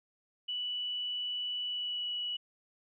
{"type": "tone with pitch glide", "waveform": "sine", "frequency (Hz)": [2960, 2938], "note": ["F#7", "F#7"], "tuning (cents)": [0, -13], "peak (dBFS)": -33, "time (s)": [0.48, 2.37], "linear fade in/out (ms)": 10, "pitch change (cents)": -13, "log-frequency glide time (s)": [1.65, 2.08], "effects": []}